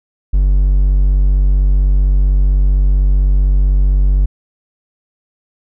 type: tone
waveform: triangle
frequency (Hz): 47.85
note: G1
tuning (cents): -41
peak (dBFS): -6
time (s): 0.33-4.26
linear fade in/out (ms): 10
effects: none